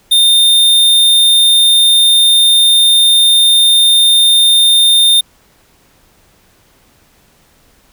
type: tone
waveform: square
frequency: 3630 Hz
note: A#7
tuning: 47 cents flat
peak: -6 dBFS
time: 0.11-5.21 s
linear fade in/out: 10 ms
effects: pink hiss -50 dBFS RMS until 7.92 s